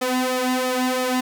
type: tone with flanger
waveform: sawtooth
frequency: 254.2 Hz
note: C4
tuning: 50 cents flat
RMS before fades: -22 dBFS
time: 0.01-1.21 s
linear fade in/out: 10 ms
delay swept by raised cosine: 1.6 to 2.9 ms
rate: 3 Hz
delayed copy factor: +0.75
effects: none